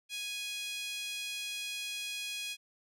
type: tone with high-pass filter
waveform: 5% pulse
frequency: 830.6 Hz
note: G#5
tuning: in tune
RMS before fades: -39 dBFS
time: 0.09-2.57 s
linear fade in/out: 50 ms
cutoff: 2800 Hz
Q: 8.3
effects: none

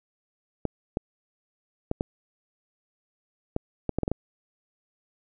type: clicks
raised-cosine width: 2 ms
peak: -12 dBFS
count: 10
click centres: 0.653 / 0.971 / 1.914 / 2.009 / 3.564 / 3.893 / 3.986 / 4.033 / 4.079 / 4.116 s
effects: none

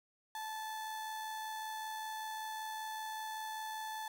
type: tone with amplitude modulation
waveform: 35% pulse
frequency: 872 Hz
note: A5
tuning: 16 cents flat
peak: -37 dBFS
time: 0.35-4.08 s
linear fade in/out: 2 ms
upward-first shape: sine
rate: 85.2 Hz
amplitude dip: 30%
effects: none

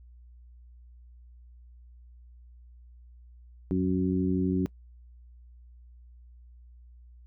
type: harmonic tone with a mistuned harmonic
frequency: 92.5 Hz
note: F#2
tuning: in tune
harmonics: 1 / 2 / 3 / 4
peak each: -33 / -27 / -28 / -32 dBFS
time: 3.71-4.66 s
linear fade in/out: 0 ms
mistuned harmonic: 1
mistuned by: -97 cents
effects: noise-tail reverb RT60 0.1 s tail -23 dB re dry + added 60 Hz sine -49 dBFS peak until 7.26 s

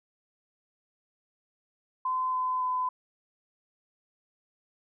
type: tone with pitch steps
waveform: sine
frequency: 1025 / 1017.9 / 1010.9 Hz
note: C6 / C6 / B5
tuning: -36 / -48 / +40 cents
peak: -26 dBFS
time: 2.05-2.89 s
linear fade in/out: 5 ms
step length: 280 ms
effects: none

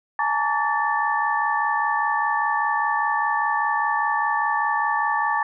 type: tone cluster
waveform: sine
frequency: 844 / 909 / 1142 / 1765 Hz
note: G#5 / A#5 / D6 / A6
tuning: +28 / -44 / -49 / +5 cents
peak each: -25 dBFS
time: 0.19-5.43 s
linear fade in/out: 2 ms
effects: none

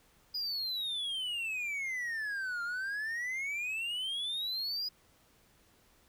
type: exponential two-way sweep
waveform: triangle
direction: down then up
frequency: 4978 to 1386 to 4978 Hz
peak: -32 dBFS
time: 0.34-4.89 s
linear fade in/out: 10 ms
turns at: 2.63 s
effects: pink hiss -66 dBFS RMS until 6.08 s

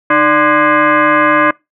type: tone with frequency modulation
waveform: sine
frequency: 306.1 Hz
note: D#4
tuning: 28 cents flat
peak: -7 dBFS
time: 0.1-1.51 s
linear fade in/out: 5 ms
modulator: 448 Hz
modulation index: 3.7
effects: noise-tail reverb RT60 0.2 s tail -23 dB re dry

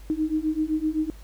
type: beating tone pair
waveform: sine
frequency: 307.1 / 314.9 Hz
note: D#4 / D#4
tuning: -23 / +21 cents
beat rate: 7.8 Hz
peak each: -26 / -25 dBFS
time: 0.1-1.1 s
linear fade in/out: 0 ms
effects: added 50 Hz sine -41 dBFS peak until 1.23 s + pink hiss -54 dBFS RMS until 1.23 s

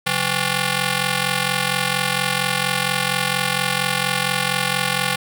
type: ring-modulated tone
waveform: 5% pulse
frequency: 322.1 Hz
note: E4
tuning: 40 cents flat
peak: -4 dBFS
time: 0.06-5.16 s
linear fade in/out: 10 ms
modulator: 461 Hz
effects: none

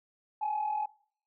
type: tone pair together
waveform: sine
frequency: 811.5 / 852 Hz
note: G#5 / G#5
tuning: -40 / +44 cents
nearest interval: minor second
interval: 84 cents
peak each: -34 / -29 dBFS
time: 0.41-0.86 s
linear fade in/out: 10 ms
effects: noise-tail reverb RT60 0.5 s tail -22 dB re dry + tanh soft clip ceiling -24 dBFS

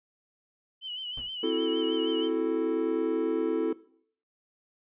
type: tone with vibrato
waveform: sine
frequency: 3006 Hz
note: F#7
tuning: 27 cents sharp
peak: -34 dBFS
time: 0.81-2.3 s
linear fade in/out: 50 ms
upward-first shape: sine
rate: 6.4 Hz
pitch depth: 63 cents each way
type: noise with exponential decay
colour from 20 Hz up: brown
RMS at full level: -38 dBFS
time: 1.17-1.35 s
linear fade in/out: 5 ms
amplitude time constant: 39 ms
type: chord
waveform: triangle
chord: F# half-diminished seventh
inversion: second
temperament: equal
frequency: 261.6 / 329.6 / 370 / 440 Hz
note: C4 / E4 / F#4 / A4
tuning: 0 / 0 / 0 / 0 cents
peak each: -32 / -27 / -32 / -27 dBFS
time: 1.43-3.73 s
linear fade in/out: 5 ms
effects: noise-tail reverb RT60 0.6 s tail -19 dB re dry + resampled to 8000 Hz

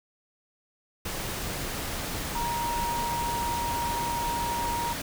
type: tone in noise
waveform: sine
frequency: 943 Hz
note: A#5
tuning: 20 cents sharp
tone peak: -28 dBFS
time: 2.35-4.93 s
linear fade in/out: 5 ms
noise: pink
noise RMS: -33 dBFS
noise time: 1.05-5.02 s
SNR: +2 dB
effects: none

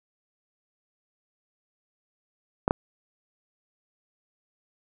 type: clicks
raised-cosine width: 1 ms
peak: -7 dBFS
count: 2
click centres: 2.679 / 2.709 s
effects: none

